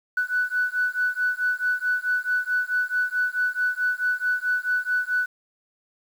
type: beating tone pair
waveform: sine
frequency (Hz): 1485 / 1489.6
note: F#6 / F#6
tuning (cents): +6 / +11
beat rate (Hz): 4.6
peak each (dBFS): -24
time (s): 0.17-5.26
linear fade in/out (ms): 5
effects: tanh soft clip ceiling -14 dBFS + 8-bit